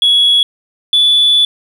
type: tone pair in turn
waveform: sine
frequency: 3359 / 3459 Hz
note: G#7 / A7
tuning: +19 / -30 cents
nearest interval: minor second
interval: 51 cents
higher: second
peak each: -5 dBFS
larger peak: neither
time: 0.02-0.43 / 0.93-1.45 s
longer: second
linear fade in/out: 2 ms
effects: tanh soft clip ceiling -4 dBFS + 7-bit